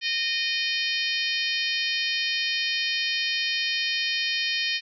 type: harmonic tone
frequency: 615 Hz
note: D#5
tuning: 20 cents flat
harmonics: 3 / 4 / 5 / 6 / 7 / 8 / 9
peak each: -31 / -29 / -30 / -34 / -32 / -34 / -36 dBFS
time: 0.01-4.81 s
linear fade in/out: 50 ms
effects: none